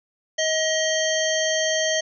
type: harmonic tone with a mistuned harmonic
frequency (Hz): 632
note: D#5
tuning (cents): +27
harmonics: 1 / 3 / 5 / 7 / 9 / 10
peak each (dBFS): -23 / -26 / -27 / -34 / -33 / -28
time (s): 0.38-2.01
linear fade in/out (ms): 10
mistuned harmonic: 9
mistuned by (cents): -16
effects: none